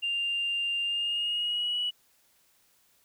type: tone with pitch glide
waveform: sine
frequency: 2794 to 2938 Hz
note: F7 to F#7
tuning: 0 to -13 cents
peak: -26 dBFS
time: 0.02-1.91 s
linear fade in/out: 20 ms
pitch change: +87 cents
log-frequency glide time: 0.83-1.8 s
effects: tanh soft clip ceiling -22 dBFS + white hiss -66 dBFS RMS until 3.04 s